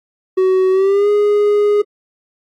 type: tone with pitch glide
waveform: triangle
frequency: 375.2 to 413.9 Hz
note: F#4 to G#4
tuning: +24 to -6 cents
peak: -8 dBFS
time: 0.37-1.82 s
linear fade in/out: 10 ms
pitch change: +170 cents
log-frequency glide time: 0.71-1.09 s
effects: AAC 48 kbps